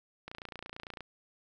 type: click train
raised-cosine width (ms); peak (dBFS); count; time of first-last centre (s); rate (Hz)
0.3; -26; 22; 0.28-1.007; 28.9
effects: none